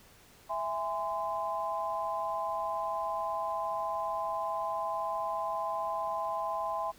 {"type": "chord", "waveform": "sine", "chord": "E augmented", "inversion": "none", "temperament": "just", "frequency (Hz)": [659.3, 824.1, 1030.1], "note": ["E5", "G#5", "B#5"], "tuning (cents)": [0, -14, -27], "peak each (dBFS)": [-36, -36, -34], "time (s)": [0.49, 6.92], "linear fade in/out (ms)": 20, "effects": ["pink hiss -58 dBFS RMS until 6.98 s"]}